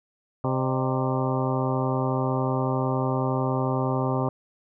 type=harmonic tone with a mistuned harmonic; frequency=130.9 Hz; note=C3; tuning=1 cent sharp; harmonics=1 / 2 / 3 / 4 / 5 / 6 / 7 / 8 / 9; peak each=-26 / -29 / -31 / -32 / -33 / -34 / -34 / -35 / -36 dBFS; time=0.44-4.29 s; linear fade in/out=2 ms; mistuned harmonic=5; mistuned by=-100 cents; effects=none